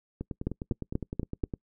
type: two click trains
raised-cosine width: 3 ms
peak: -15 / -21 dBFS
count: 5 / 14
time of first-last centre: 0.47-1.439 / 0.21-1.538 s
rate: 4.13 / 9.79 Hz
effects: noise-tail reverb RT60 0.1 s tail -25 dB re dry